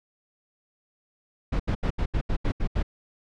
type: noise bursts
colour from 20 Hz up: brown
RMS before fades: -24 dBFS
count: 9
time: 1.52-2.829 s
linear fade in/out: 10 ms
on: 77 ms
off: 77 ms
effects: low-pass 4000 Hz 12 dB/octave